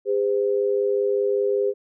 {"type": "tone pair together", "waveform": "sine", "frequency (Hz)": [404.9, 510.1], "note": ["G#4", "C5"], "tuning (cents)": [-44, -44], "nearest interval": "major third", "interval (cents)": 400, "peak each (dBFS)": [-20, -24], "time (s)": [0.05, 1.74], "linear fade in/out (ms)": 50, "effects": []}